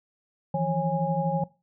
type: tone cluster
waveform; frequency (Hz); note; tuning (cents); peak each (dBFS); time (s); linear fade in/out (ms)
sine; 159.8 / 172.1 / 547 / 823; D#3 / F3 / C#5 / G#5; +47 / -25 / -23 / -16; -29; 0.54-1.44; 5
effects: noise-tail reverb RT60 0.3 s tail -21 dB re dry